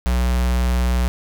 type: tone with notch filter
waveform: square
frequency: 61.5 Hz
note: B1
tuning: 7 cents flat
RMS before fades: -18 dBFS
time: 0.06-1.08 s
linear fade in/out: 0 ms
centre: 350 Hz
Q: 1.7
effects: none